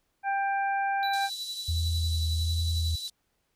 harmonic tone, 790 Hz, G5, 13 cents sharp, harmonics 1 / 2 / 3, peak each -26 / -32 / -40 dBFS, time 0.23-1.3 s, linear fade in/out 50 ms
triangle tone with tremolo, 3951 Hz, B7, in tune, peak -30 dBFS, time 1.03-3.08 s, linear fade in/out 0 ms, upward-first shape triangle, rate 11 Hz, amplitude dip 60%
pink band-pass noise, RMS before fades -44 dBFS, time 1.13-3.1 s, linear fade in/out 5 ms, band 3600 to 11000 Hz, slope 48 dB/octave
sine tone with vibrato, 81.2 Hz, E2, 26 cents flat, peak -25 dBFS, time 1.68-2.96 s, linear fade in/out 10 ms, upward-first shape sine, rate 1.3 Hz, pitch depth 23 cents each way
effects pink hiss -75 dBFS RMS until 3.55 s

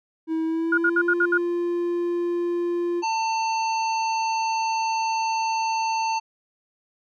triangle tone with pitch glide, 322.1 to 347.2 Hz, E4 to F4, -40 to -10 cents, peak -20 dBFS, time 0.27-3.04 s, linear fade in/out 50 ms, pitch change +130 cents, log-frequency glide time 0.45-1.1 s
sine tone bursts, 1432 Hz, F6, 43 cents sharp, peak -17 dBFS, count 6, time 0.72-1.377 s, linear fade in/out 5 ms, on 57 ms, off 63 ms
harmonic tone, 895 Hz, A5, 29 cents sharp, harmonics 1 / 3 / 5 / 7, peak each -22 / -32 / -36 / -39 dBFS, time 3.02-6.2 s, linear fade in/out 20 ms
effects none

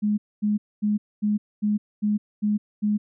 sine tone bursts, 209.2 Hz, G#3, 13 cents sharp, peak -19 dBFS, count 8, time 0.02-2.98 s, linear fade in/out 20 ms, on 160 ms, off 240 ms, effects none

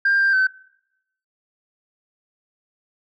sine tone with pitch steps, 1595 / 1586 / 1530 Hz, G6 / G6 / G6, +30 / +20 / -42 cents, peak -13 dBFS, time 0.05-0.47 s, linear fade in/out 5 ms, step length 140 ms, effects noise-tail reverb RT60 0.8 s tail -24 dB re dry + tanh soft clip ceiling -12 dBFS

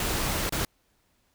pink noise with dropouts, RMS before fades -28 dBFS, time 0-0.65 s, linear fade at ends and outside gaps 2 ms, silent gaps 0.494-0.523 s, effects pink hiss -69 dBFS RMS until 1.34 s

